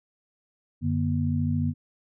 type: tone cluster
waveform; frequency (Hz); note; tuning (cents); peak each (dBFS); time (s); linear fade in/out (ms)
sine; 93 / 147.3 / 239.7; F#2 / D3 / A#3; +9 / +6 / +48; -27; 0.81-1.74; 50
effects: none